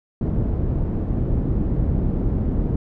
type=low-pass noise; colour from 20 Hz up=pink; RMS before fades=-21 dBFS; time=0.21-2.76 s; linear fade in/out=2 ms; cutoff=280 Hz; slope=12 dB/octave; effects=none